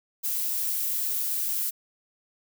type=noise; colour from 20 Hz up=violet; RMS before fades=-28 dBFS; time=0.23-1.71 s; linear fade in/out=20 ms; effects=none

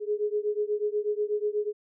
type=beating tone pair; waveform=sine; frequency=415.3 / 423.5 Hz; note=G#4 / G#4; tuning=0 / +34 cents; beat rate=8.2 Hz; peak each=-28 / -29 dBFS; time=0-1.73 s; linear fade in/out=50 ms; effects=none

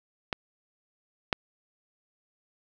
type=clicks; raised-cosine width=0.3 ms; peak=-12 / -7 dBFS; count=2; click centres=0.328 / 1.328 s; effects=none

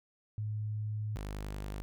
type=tone pair in turn; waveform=sine / sawtooth; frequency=106.6 / 50.69 Hz; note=G#2 / G#1; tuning=+46 / -41 cents; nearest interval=octave + minor second; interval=1287 cents; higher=first; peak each=-33 / -34 dBFS; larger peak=first; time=0.38-1.16 / 1.16-1.82 s; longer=first; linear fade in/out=0 ms; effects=none

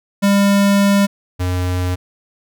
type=tone pair in turn; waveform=square; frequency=200 / 90.41 Hz; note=G3 / F#2; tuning=+35 / -40 cents; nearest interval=octave + major second; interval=1375 cents; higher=first; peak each=-11 / -17 dBFS; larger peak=first; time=0.22-1.07 / 1.39-1.96 s; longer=first; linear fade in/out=20 ms; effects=none

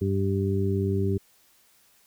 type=harmonic tone; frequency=97.6 Hz; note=G2; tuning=7 cents flat; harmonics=1 / 2 / 3 / 4; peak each=-25 / -29 / -33 / -28 dBFS; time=0.01-1.18 s; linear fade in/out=10 ms; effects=white hiss -61 dBFS RMS until 2.06 s

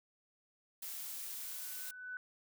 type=noise; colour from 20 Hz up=blue; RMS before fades=-44 dBFS; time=0.82-1.91 s; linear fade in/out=5 ms
type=tone with exponential growth; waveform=sine; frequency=1497 Hz; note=F#6; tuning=20 cents sharp; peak=-39 dBFS; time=1.25-2.17 s; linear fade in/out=1 ms; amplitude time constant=200 ms
effects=none

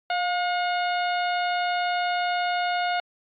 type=harmonic tone with a mistuned harmonic; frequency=720 Hz; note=F#5; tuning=47 cents flat; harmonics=1 / 2 / 3 / 4 / 5 / 6; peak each=-24 / -30 / -34 / -36 / -38 / -40 dBFS; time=0.1-3 s; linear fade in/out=2 ms; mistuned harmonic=1; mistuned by=-28 cents; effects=AAC 48 kbps

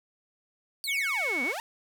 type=exponential two-way sweep; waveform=sawtooth; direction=down then up; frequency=4699 to 233.1 to 968 Hz; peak=-29 dBFS; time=0.84-1.6 s; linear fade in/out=0 ms; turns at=1.43 s
type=tone with vibrato; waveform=sine; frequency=2216 Hz; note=C#7; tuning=1 cent flat; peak=-27 dBFS; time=0.87-1.53 s; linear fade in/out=20 ms; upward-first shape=sine; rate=4 Hz; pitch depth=9 cents each way
effects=none

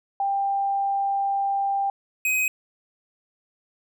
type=tone pair in turn; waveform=sine / square; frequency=792 / 2519 Hz; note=G5 / D#7; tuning=+18 / +21 cents; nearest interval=octave + minor sixth; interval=2003 cents; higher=second; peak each=-21 dBFS; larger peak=neither; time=0.2-1.9 / 2.25-2.48 s; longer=first; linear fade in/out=2 ms; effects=none

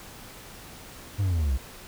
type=linear sweep; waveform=triangle; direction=down; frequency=103.83 to 60.1 Hz; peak=-20 dBFS; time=1.18-1.58 s; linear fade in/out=20 ms; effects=pink hiss -45 dBFS RMS until 1.87 s

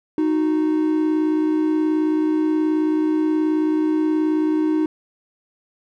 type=tone pair together; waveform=triangle; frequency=310 / 368.7 Hz; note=D#4 / F#4; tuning=-6 / -6 cents; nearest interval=minor third; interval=300 cents; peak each=-15 / -23 dBFS; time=0.18-4.86 s; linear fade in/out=2 ms; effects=none

